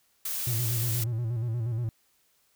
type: noise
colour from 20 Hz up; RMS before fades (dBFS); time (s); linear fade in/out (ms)
blue; -32; 0.25-1.04; 5
type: tone with vibrato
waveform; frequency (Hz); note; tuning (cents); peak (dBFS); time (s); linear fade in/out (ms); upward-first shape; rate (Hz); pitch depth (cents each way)
triangle; 116.4; A#2; -2; -25; 0.47-1.89; 0; square; 8.4; 71
effects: white hiss -68 dBFS RMS until 2.55 s